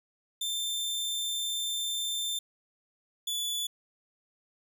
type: tone pair in turn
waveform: sawtooth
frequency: 3571 / 3455 Hz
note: A7 / A7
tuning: +25 / -32 cents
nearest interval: minor second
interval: 57 cents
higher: first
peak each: -27 dBFS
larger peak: neither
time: 0.41-2.39 / 3.27-3.67 s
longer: first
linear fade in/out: 5 ms
effects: none